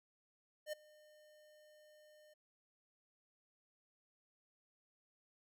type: tone with ADSR envelope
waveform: square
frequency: 607 Hz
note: D#5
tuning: 43 cents flat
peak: -39 dBFS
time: 0.66-2.34 s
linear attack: 67 ms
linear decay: 10 ms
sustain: -24 dB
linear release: 10 ms
effects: none